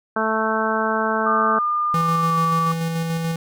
harmonic tone, 220 Hz, A3, in tune, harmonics 1 / 2 / 3 / 4 / 5 / 6 / 7, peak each -26 / -26 / -26 / -26 / -26 / -26 / -26 dBFS, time 0.16-1.59 s, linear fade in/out 5 ms
sine tone with pitch glide, 1207 to 1154.5 Hz, D6 to D6, +47 to -30 cents, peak -18 dBFS, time 1.26-2.72 s, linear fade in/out 5 ms, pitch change -77 cents, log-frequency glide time 1.92-2.38 s
square tone with tremolo, 164.81 Hz, E3, in tune, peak -21 dBFS, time 1.94-3.36 s, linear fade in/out 2 ms, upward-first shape square, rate 6.9 Hz, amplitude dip 25%
effects none

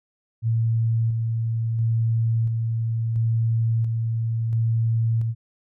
sine tone with tremolo, 113.9 Hz, A#2, 40 cents flat, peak -18 dBFS, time 0.42-5.35 s, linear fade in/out 50 ms, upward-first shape square, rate 0.73 Hz, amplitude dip 30%, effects none

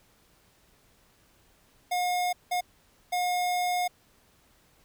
square tone bursts at uneven times, 718 Hz, F5, 48 cents sharp, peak -26 dBFS, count 3, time 1.91-2.33 / 2.51-2.61 / 3.12-3.88 s, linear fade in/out 10 ms, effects pink hiss -63 dBFS RMS until 4.84 s

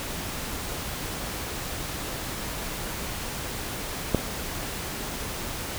click, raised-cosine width 2 ms, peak -6 dBFS, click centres 4.147 s, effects pink hiss -33 dBFS RMS until 5.78 s

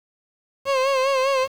30% pulse tone with vibrato, 535 Hz, C5, 38 cents sharp, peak -15 dBFS, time 0.65-1.48 s, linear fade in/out 50 ms, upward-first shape sine, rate 5 Hz, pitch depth 63 cents each way, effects low-pass 5000 Hz 12 dB/octave + 7-bit

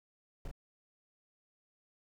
brown noise with echo, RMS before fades -40 dBFS, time 0.45-0.48 s, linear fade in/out 2 ms, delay 33 ms, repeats 1, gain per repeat -3 dB, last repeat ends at 0.513 s, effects none

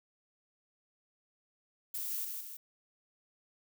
violet noise with echo, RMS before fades -38 dBFS, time 1.94-2.25 s, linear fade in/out 5 ms, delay 160 ms, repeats 2, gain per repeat -4 dB, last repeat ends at 2.57 s, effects none

